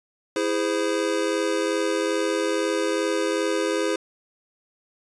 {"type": "chord", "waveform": "square", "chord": "E augmented", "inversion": "none", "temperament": "just", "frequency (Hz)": [329.6, 412, 515], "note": ["E4", "G#4", "B#4"], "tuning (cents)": [0, -14, -28], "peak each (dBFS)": -27, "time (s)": [0.36, 3.96], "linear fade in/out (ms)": 2, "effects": ["resampled to 22050 Hz"]}